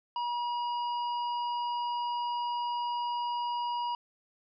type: harmonic tone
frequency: 960 Hz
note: B5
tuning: 49 cents flat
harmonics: 1 / 3 / 5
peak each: -30 / -43 / -48 dBFS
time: 0.16-3.95 s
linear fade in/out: 2 ms
effects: none